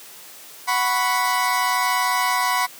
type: chord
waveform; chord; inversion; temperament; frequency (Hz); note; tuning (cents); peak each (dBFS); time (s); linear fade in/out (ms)
30% pulse; F# suspended fourth; none; equal; 740 / 987.8 / 1108.7; F#5 / B5 / C#6; 0 / 0 / 0; -23 / -18 / -22; 0.67-2.67; 20
effects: white hiss -42 dBFS RMS until 2.79 s + high-pass 200 Hz 12 dB/octave